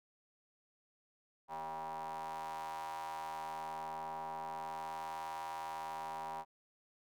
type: ring-modulated tone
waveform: 40% pulse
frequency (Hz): 79.8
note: D#2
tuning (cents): +44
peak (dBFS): -37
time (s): 1.48-6.45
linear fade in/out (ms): 50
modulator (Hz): 878
effects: none